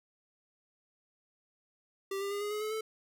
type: tone with pitch steps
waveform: square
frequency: 391.1 / 398.6 / 406.3 / 414.1 / 422.1 / 430.2 / 438.5 Hz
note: G4 / G4 / G#4 / G#4 / G#4 / A4 / A4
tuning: -4 / +29 / -38 / -5 / +28 / -39 / -6 cents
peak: -34 dBFS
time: 2.11-2.81 s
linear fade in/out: 5 ms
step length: 100 ms
effects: none